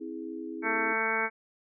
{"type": "chord", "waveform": "sine", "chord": "C augmented", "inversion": "none", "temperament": "equal with one note detuned", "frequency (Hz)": [261.6, 324.5, 415.3], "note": ["C4", "E4", "G#4"], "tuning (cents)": [0, -27, 0], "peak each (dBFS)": [-41, -37, -42], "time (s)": [0, 0.94], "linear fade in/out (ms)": 20}
{"type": "harmonic tone", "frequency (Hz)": 222.7, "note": "A3", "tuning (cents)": 21, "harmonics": [1, 2, 3, 4, 5, 6, 7, 8, 9, 10], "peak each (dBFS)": [-41, -35, -40, -34, -40, -35, -32, -40, -40, -31], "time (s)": [0.62, 1.3], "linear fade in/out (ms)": 50}
{"effects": []}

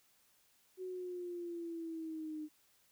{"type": "linear sweep", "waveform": "sine", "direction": "down", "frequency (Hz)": [373, 303.4], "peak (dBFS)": -40, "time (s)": [0.77, 2.49], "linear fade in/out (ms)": 50, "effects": ["white hiss -71 dBFS RMS until 2.91 s"]}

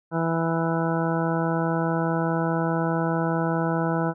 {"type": "harmonic tone", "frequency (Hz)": 164.8, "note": "E3", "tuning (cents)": 0, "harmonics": [1, 2, 3, 4, 5, 6, 8, 9], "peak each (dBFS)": [-25, -28, -30, -31, -32, -33, -34, -35], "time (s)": [0.11, 4.14], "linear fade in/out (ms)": 50, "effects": []}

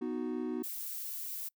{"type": "chord", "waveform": "triangle", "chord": "B major", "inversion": "none", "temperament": "equal", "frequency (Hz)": [246.9, 311.1, 370], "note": ["B3", "D#4", "F#4"], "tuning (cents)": [0, 0, 0], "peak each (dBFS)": [-35, -36, -36], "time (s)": [0.01, 0.63], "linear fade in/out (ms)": 10}
{"type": "noise", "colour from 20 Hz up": "violet", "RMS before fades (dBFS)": -40, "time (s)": [0.63, 1.49], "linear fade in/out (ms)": 10}
{"effects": ["noise-tail reverb RT60 0.1 s tail -26 dB re dry"]}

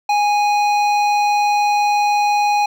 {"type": "tone with hard clipping", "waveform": "sine", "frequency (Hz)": 827, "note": "G#5", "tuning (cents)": -8, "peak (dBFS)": -15, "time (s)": [0.09, 2.66], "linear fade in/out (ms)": 5, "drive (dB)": 12, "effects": []}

